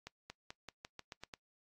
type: accelerating click train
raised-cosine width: 0.2 ms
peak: -28 dBFS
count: 9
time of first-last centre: 0.07-1.338 s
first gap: 230 ms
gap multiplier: 0.89
effects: noise-tail reverb RT60 0.1 s tail -21 dB re dry + AAC 48 kbps